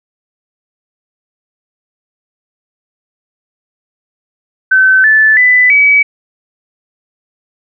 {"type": "tone with pitch steps", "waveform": "sine", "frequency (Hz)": [1530, 1747.4, 1995.7, 2279], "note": ["G6", "A6", "B6", "C#7"], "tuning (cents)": [-42, -12, 18, 47], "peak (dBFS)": -4, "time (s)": [4.71, 6.03], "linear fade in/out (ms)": 10, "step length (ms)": 330, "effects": []}